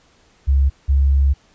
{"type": "tone pair in turn", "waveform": "sine", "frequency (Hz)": [68.4, 68.79], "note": ["C#2", "C#2"], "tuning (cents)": [-23, -13], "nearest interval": "unison", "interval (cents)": 10, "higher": "second", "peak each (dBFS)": -11, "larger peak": "neither", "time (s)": [[0.47, 0.7], [0.88, 1.34]], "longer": "second", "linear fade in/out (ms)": 20, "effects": ["pink hiss -55 dBFS RMS until 1.54 s", "resampled to 16000 Hz"]}